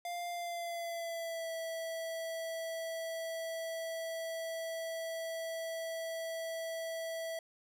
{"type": "tone with pitch glide", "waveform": "square", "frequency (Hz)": [698.5, 655.5], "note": ["F5", "E5"], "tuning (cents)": [0, -10], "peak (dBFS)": -38, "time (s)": [0.05, 7.39], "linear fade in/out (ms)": 2, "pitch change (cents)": -110, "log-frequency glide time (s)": [0.3, 1.52], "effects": []}